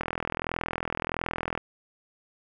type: click train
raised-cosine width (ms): 0.5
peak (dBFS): -13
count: 66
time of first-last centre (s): 0.01-1.576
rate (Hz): 41.5
effects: none